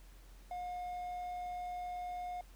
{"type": "tone", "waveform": "triangle", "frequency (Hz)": 717, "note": "F5", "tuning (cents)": 45, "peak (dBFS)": -37, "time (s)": [0.51, 2.41], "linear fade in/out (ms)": 2, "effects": ["added 44 Hz sine -54 dBFS peak until 2.55 s", "pink hiss -64 dBFS RMS until 2.55 s"]}